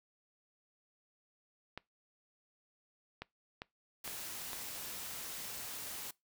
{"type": "clicks", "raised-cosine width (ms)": 0.3, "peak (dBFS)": -26, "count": 5, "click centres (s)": [1.776, 3.22, 3.619, 4.077, 4.532]}
{"type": "noise", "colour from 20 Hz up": "white", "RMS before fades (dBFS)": -44, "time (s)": [4.04, 6.11], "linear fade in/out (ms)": 5}
{"effects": ["noise-tail reverb RT60 0.2 s tail -23 dB re dry"]}